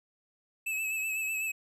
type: tone with vibrato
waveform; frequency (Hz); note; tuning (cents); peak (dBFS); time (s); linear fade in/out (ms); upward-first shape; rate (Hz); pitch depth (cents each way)
square; 2600; E7; -24; -31; 0.66-1.52; 10; sine; 8; 34
effects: none